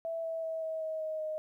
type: tone with pitch steps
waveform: sine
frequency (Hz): 659.3 / 652.9 / 646.5 / 640.2 / 633.9 / 627.7 / 621.6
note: E5 / E5 / E5 / D#5 / D#5 / D#5 / D#5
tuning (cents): 0 / -17 / -34 / +49 / +32 / +15 / -2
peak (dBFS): -33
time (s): 0.05-1.38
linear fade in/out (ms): 0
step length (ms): 190
effects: 12-bit